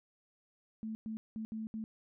sine tone bursts at uneven times, 220 Hz, A3, in tune, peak -37 dBFS, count 5, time 0.83-0.95 / 1.06-1.17 / 1.36-1.45 / 1.52-1.67 / 1.74-1.84 s, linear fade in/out 0 ms, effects none

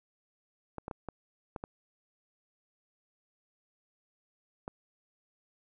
clicks, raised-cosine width 1 ms, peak -24 dBFS, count 7, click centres 0.783 / 0.881 / 0.912 / 1.087 / 1.562 / 1.639 / 4.679 s, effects none

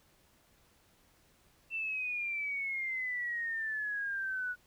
sine exponential sweep, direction down, 2691 to 1462 Hz, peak -33 dBFS, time 1.7-4.56 s, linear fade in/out 50 ms, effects pink hiss -67 dBFS RMS until 4.66 s

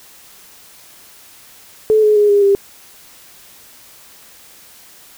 sine tone with pitch steps, 433.3 / 424.1 / 415.2 / 406.4 / 397.8 Hz, A4 / G#4 / G#4 / G#4 / G4, -27 / +36 / 0 / -38 / +25 cents, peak -8 dBFS, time 1.9-2.55 s, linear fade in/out 0 ms, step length 130 ms, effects white hiss -43 dBFS RMS until 5.17 s

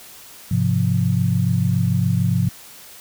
sine chord, F minor, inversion first, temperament equal, 103.83 / 130.81 / 174.61 Hz, Ab2 / C3 / F3, 0 / 0 / 0 cents, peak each -20 dBFS, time 0.51-2.49 s, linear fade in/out 5 ms, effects white hiss -42 dBFS RMS until 3 s

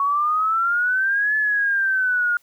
sine exponential two-way sweep, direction up then down, 1109 to 1731 to 1419 Hz, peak -17 dBFS, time 0-2.37 s, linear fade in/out 2 ms, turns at 1.36 s, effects white hiss -60 dBFS RMS until 2.42 s

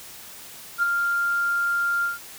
sine tone with ADSR envelope, 1396 Hz, F6, 1 cent flat, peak -15 dBFS, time 0.78-2.19 s, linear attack 48 ms, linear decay 10 ms, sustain -5 dB, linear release 150 ms, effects tanh soft clip ceiling -12 dBFS + white hiss -42 dBFS RMS until 2.38 s

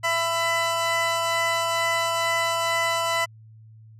20% pulse tone pair together, 667.4 / 1000 Hz, E5 / B5, +21 / +21 cents, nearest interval perfect fifth, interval 700 cents, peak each -20 / -19 dBFS, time 0.03-3.26 s, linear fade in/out 20 ms, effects added 110 Hz sine -45 dBFS peak until 3.99 s + low-pass 10000 Hz 12 dB/octave

